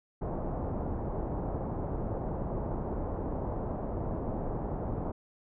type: low-pass noise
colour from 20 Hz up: pink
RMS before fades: -34 dBFS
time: 0.21-5.12 s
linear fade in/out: 10 ms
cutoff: 870 Hz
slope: 24 dB/octave
effects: none